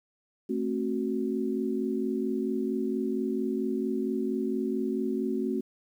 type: chord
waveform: sine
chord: F# diminished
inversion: first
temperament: just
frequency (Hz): 222 / 266.4 / 370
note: A3 / C4 / F#4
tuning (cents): +16 / +31 / 0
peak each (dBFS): -31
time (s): 0.49-5.61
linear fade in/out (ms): 10
effects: 10-bit